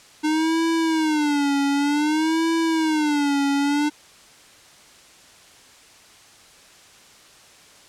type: tone with vibrato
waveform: square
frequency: 303.7 Hz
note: D#4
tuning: 42 cents flat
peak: -19 dBFS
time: 0.23-3.9 s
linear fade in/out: 20 ms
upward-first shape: sine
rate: 0.54 Hz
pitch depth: 140 cents each way
effects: white hiss -49 dBFS RMS until 7.88 s + low-pass 8000 Hz 12 dB/octave